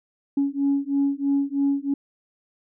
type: beating tone pair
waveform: sine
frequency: 277.9 / 281 Hz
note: C#4 / C#4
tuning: +4 / +24 cents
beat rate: 3.1 Hz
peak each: -22 dBFS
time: 0.37-1.94 s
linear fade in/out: 5 ms
effects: tanh soft clip ceiling -14 dBFS